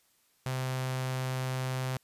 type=tone with notch filter; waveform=sawtooth; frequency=129.8 Hz; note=C3; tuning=13 cents flat; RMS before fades=-33 dBFS; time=0.46-1.97 s; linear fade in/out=2 ms; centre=300 Hz; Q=1.2; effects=white hiss -69 dBFS RMS until 2.03 s + resampled to 32000 Hz